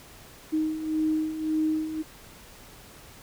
sine beating tone pair, 311.1 / 312.9 Hz, D#4 / D#4, 0 / +10 cents, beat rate 1.8 Hz, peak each -31 / -25 dBFS, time 0.52-2.03 s, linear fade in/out 20 ms, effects pink hiss -49 dBFS RMS until 3.22 s

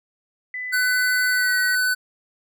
sine tone with pitch glide, 2000 to 1919.6 Hz, B6 to B6, +21 to -50 cents, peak -27 dBFS, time 0.54-1.75 s, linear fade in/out 2 ms, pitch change -71 cents, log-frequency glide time 1.28-1.57 s
square tone, 1502 Hz, F#6, 26 cents sharp, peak -19 dBFS, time 0.72-1.95 s, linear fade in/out 20 ms
effects none

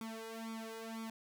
sawtooth tone with flanger, 224.3 Hz, A3, 34 cents sharp, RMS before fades -45 dBFS, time 0.01-1.1 s, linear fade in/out 2 ms, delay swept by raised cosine 0.86 to 2.06 ms, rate 2 Hz, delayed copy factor +1, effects none

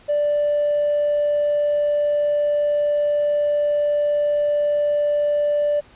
sine tone with hard clipping, 587.3 Hz, D5, in tune, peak -17 dBFS, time 0.08-5.81 s, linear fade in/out 20 ms, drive 1 dB, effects pink hiss -50 dBFS RMS until 5.95 s + resampled to 8000 Hz

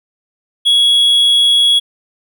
triangle tone, 3342 Hz, G#7, 10 cents sharp, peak -6 dBFS, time 0.65-1.8 s, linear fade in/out 20 ms, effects none

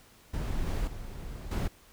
brown noise with level steps, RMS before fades -32 / -30 / -40 / -28 dBFS, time 0.33-1.68 s, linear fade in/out 10 ms, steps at 0.66 / 0.87 / 1.51 s, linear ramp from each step 5 ms, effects pink hiss -58 dBFS RMS until 1.92 s

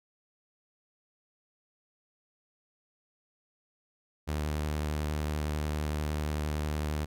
sawtooth tone with vibrato, 75.5 Hz, D2, 48 cents sharp, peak -26 dBFS, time 4.27-7.06 s, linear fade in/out 20 ms, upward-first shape sine, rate 11 Hz, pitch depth 21 cents each way, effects none

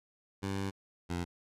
15% pulse tone pair in turn, 97.7 / 87.32 Hz, G2 / F2, -5 / 0 cents, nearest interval major second, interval 195 cents, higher first, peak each -27 dBFS, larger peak neither, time 0.42-0.71 / 1.09-1.25 s, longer first, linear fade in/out 20 ms, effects low-pass 10000 Hz 12 dB/octave + AAC 64 kbps

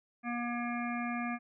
harmonic tone, 239.2 Hz, A#3, 45 cents sharp, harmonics 1 / 3 / 5 / 7 / 9 / 10, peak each -35 / -40 / -42 / -43 / -45 / -45 dBFS, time 0.23-1.39 s, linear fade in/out 50 ms, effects none

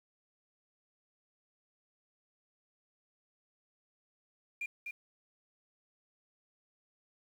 sine tone with echo, 2400 Hz, D7, 37 cents sharp, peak -33 dBFS, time 4.61-4.66 s, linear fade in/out 5 ms, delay 250 ms, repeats 1, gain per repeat -5 dB, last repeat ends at 4.91 s, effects tanh soft clip ceiling -33 dBFS + 10-bit

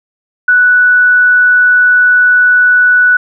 sine tone, 1480 Hz, F#6, in tune, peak -4 dBFS, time 0.48-3.17 s, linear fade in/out 5 ms, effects none

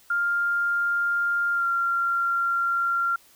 sine tone with pitch glide, 1400 to 1380.7 Hz, F6 to F6, +4 to -20 cents, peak -21 dBFS, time 0.1-3.16 s, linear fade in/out 5 ms, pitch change -24 cents, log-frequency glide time 1.53-1.65 s, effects white hiss -56 dBFS RMS until 3.35 s

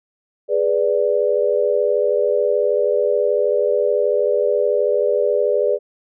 sine chord, G# diminished, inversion none, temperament equal, 415.3 / 493.9 / 587.3 Hz, G#4 / B4 / D5, 0 / 0 / 0 cents, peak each -19 dBFS, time 0.48-5.79 s, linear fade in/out 50 ms, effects none

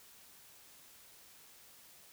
silence, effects white hiss -59 dBFS RMS until 2.12 s

